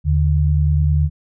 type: tone pair together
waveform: sine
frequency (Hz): 78.45 / 148.1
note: D#2 / D3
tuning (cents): +15 / +15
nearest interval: major seventh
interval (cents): 1100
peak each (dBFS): -14 / -17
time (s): 0.04-1.1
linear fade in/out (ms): 50
effects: none